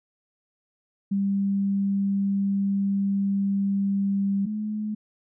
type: tone pair in turn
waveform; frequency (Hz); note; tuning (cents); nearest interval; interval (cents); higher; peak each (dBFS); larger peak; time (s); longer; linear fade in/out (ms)
sine; 197.8 / 212.6; G3 / G#3; +16 / +41; minor second; 125; second; -21 / -26; first; 1.11-4.46 / 4.46-4.95; first; 10
effects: none